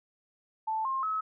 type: tone with pitch steps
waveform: sine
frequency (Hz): 879 / 1063.6 / 1286.9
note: A5 / C6 / E6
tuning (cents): -2 / +28 / -42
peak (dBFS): -28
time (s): 0.67-1.21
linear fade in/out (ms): 10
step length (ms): 180
effects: none